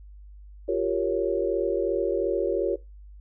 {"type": "chord", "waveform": "sine", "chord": "G half-diminished seventh", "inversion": "third", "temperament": "equal", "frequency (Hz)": [349.2, 392, 466.2, 554.4], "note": ["F4", "G4", "Bb4", "Db5"], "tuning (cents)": [0, 0, 0, 0], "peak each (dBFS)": -28, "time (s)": [0.68, 2.76], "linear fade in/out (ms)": 10, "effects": ["noise-tail reverb RT60 0.2 s tail -18 dB re dry", "added 50 Hz sine -43 dBFS peak until 3.2 s"]}